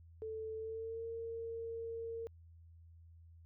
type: tone with pitch glide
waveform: sine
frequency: 440 to 457.6 Hz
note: A4 to A#4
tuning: 0 to -32 cents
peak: -40 dBFS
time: 0.22-2.27 s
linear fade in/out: 0 ms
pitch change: +68 cents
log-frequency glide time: 0.56-1.06 s
effects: added 83 Hz sine -56 dBFS peak until 3.45 s